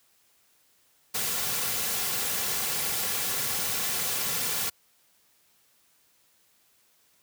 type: noise with comb filter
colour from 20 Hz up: white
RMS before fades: -29 dBFS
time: 1.14-4.7 s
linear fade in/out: 10 ms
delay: 3.2 ms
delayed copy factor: -0.5
effects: white hiss -65 dBFS RMS until 7.22 s + high-pass 60 Hz 12 dB/octave